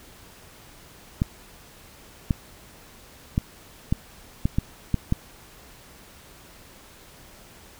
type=clicks; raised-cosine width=5 ms; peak=-8 dBFS; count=8; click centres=1.219 / 2.308 / 3.379 / 3.925 / 4.455 / 4.585 / 4.943 / 5.124 s; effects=pink hiss -49 dBFS RMS until 7.79 s